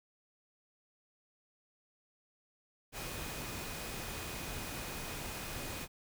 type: tone in noise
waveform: sine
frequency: 2489 Hz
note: D#7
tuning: in tune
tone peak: -52 dBFS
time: 2.92-5.88 s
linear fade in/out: 50 ms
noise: pink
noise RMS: -42 dBFS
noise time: 2.92-5.88 s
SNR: -13 dB
effects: none